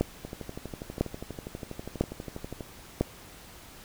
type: two click trains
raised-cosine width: 2 ms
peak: -10 / -23 dBFS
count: 4 / 30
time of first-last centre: 0.01-3.01 / 0.25-2.608 s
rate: 1 / 12.3 Hz
effects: pink hiss -49 dBFS RMS until 3.84 s